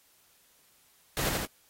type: noise with echo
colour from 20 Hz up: pink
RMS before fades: -31 dBFS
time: 1.17-1.29 s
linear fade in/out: 0 ms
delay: 81 ms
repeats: 2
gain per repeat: -2 dB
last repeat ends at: 1.452 s
effects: white hiss -64 dBFS RMS until 1.69 s + AAC 48 kbps